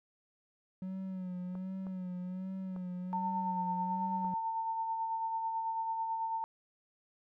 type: tone with vibrato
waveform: triangle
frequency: 185 Hz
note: F#3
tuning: in tune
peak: -35 dBFS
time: 0.82-4.34 s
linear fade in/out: 2 ms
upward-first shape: sine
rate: 1.3 Hz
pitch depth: 50 cents each way
type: clicks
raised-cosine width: 1 ms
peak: -36 dBFS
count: 4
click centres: 1.553 / 1.868 / 2.763 / 4.247 s
type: tone with tremolo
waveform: sine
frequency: 900 Hz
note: A5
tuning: 39 cents sharp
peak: -31 dBFS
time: 3.13-6.44 s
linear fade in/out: 0 ms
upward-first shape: sine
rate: 9.1 Hz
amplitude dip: 35%
effects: none